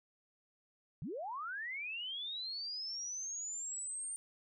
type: linear sweep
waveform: sine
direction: up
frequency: 116.54 to 8870 Hz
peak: -39 dBFS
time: 1.02-4.16 s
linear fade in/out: 0 ms
effects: none